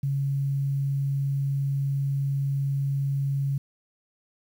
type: tone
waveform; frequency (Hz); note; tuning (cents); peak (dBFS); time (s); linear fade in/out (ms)
sine; 138.59; C#3; 0; -23; 0.03-3.58; 5
effects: 9-bit